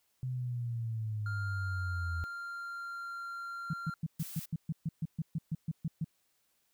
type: linear sweep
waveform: sine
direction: down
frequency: 129.1 to 81.5 Hz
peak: -33 dBFS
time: 0.23-2.24 s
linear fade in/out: 0 ms
type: tone with pitch glide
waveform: triangle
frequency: 1400 to 1382.3 Hz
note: F6 to F6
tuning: +4 to -18 cents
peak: -37 dBFS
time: 1.26-3.94 s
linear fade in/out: 2 ms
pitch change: -22 cents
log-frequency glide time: 1.62-3.22 s
type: tone bursts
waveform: sine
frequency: 160 Hz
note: D#3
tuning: 49 cents sharp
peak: -30 dBFS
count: 15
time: 3.7-6.045 s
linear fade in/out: 5 ms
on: 35 ms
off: 130 ms
type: noise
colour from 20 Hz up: blue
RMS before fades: -45 dBFS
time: 4.19-4.46 s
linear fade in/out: 10 ms
effects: white hiss -75 dBFS RMS until 6.73 s